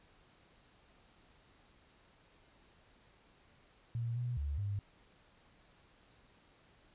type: tone with pitch steps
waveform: sine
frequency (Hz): 117.1 / 122 / 71.7 / 101.1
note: A#2 / B2 / D2 / G#2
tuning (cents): +8 / -21 / -41 / -46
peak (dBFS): -34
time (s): 3.95-4.79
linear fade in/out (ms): 0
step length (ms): 210
effects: pink hiss -66 dBFS RMS until 6.94 s + resampled to 8000 Hz